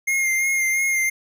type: tone with vibrato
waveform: square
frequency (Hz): 2124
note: C7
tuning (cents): +25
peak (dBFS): -19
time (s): 0.07-1.1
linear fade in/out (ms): 10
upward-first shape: sine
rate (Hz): 2.9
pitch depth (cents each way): 27
effects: none